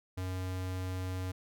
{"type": "tone", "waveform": "square", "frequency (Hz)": 92.5, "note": "F#2", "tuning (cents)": 0, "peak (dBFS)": -35, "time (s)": [0.17, 1.32], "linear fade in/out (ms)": 10, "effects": []}